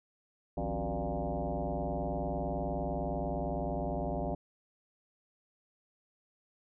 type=tone with frequency modulation; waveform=sine; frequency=262.6 Hz; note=C4; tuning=6 cents sharp; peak=-31 dBFS; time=0.57-4.35 s; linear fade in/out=5 ms; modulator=109 Hz; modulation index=4.6; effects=none